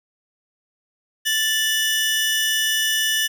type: tone pair together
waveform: sawtooth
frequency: 1760 / 2946 Hz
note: A6 / F#7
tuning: 0 / -8 cents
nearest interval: major sixth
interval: 892 cents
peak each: -18 dBFS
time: 1.25-3.28 s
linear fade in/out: 20 ms
effects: none